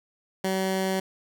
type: tone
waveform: 15% pulse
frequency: 190 Hz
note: F#3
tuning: 46 cents sharp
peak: -18 dBFS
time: 0.44-1 s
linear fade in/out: 5 ms
effects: none